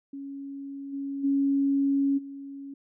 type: tone with level steps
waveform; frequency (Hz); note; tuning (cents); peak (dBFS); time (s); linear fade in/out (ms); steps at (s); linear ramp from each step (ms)
sine; 277.2; C#4; 0; -35 / -30 / -21 / -37; 0.13-2.74; 5; 0.92 / 1.23 / 2.17; 20
effects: none